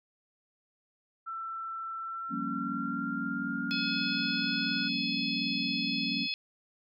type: tone with pitch glide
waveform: sine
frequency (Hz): 1337 to 1458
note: E6 to F#6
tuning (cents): +24 to -26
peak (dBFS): -35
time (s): 1.26-4.89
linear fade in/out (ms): 20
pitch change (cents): +150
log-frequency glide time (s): 1.99-4.59
type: chord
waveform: sine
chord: G half-diminished seventh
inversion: third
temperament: equal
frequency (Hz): 174.61 / 196 / 233.1 / 277.2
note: F3 / G3 / Bb3 / Db4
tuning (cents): 0 / 0 / 0 / 0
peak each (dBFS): -41 / -39 / -37 / -36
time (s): 2.29-6.28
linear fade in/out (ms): 50
type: harmonic tone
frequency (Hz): 852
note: G#5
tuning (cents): +44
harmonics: 3 / 4 / 5 / 6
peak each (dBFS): -35 / -36 / -37 / -38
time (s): 3.71-6.34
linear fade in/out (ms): 0
effects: none